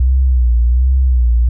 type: tone with vibrato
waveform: sine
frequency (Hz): 62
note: B1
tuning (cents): +7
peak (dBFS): -8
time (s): 0-1.49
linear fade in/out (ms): 5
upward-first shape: sine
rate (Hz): 1.3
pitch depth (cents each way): 95
effects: none